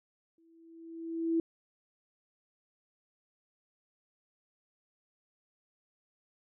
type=tone with exponential growth; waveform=sine; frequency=329.6 Hz; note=E4; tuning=in tune; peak=-24 dBFS; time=0.38-1.4 s; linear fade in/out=2 ms; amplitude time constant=220 ms; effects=none